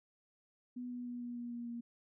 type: tone with pitch steps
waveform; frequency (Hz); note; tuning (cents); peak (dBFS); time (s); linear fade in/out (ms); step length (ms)
sine; 246.9 / 245.1 / 243.2 / 241.4 / 239.6 / 237.8 / 236; B3 / B3 / B3 / B3 / A#3 / A#3 / A#3; 0 / -13 / -26 / -39 / +48 / +35 / +22; -40; 0.76-1.81; 10; 150
effects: none